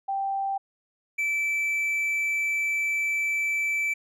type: tone pair in turn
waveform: sine / triangle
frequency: 784 / 2320 Hz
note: G5 / D7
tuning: 0 / -22 cents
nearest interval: octave + perfect fifth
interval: 1878 cents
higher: second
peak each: -25 / -22 dBFS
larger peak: second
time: 0.08-0.58 / 1.18-3.94 s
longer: second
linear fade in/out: 10 ms
effects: none